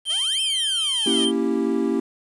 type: tone with vibrato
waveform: square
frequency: 3136 Hz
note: G7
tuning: in tune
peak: -21 dBFS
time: 0.05-1.32 s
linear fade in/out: 50 ms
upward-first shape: triangle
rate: 20 Hz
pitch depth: 22 cents each way
type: exponential two-way sweep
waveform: 5% pulse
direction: up then down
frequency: 572 to 2728 to 572 Hz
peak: -22 dBFS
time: 0.09-1.26 s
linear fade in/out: 20 ms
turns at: 0.41 s
type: chord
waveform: triangle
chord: A# diminished seventh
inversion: none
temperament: equal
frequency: 233.1 / 277.2 / 329.6 / 392 Hz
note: A#3 / C#4 / E4 / G4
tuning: 0 / 0 / 0 / 0 cents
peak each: -23 dBFS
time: 1.06-2 s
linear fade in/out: 5 ms
effects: resampled to 24000 Hz + 8-bit